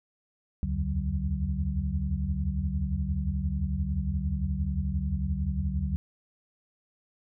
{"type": "tone cluster", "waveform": "sine", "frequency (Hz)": [69, 80.3, 86.3, 145, 188.8], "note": ["C#2", "E2", "F2", "D3", "F#3"], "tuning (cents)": [-7, -45, -20, -22, 35], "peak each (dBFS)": [-30, -32, -38, -35, -33], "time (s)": [0.63, 5.96], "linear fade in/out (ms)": 0, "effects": []}